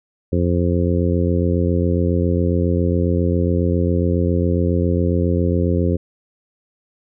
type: harmonic tone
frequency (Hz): 87.31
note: F2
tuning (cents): 0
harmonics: 1 / 2 / 3 / 4 / 5 / 6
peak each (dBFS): -18 / -21 / -23 / -24 / -25 / -26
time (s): 0.32-5.97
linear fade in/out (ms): 10
effects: none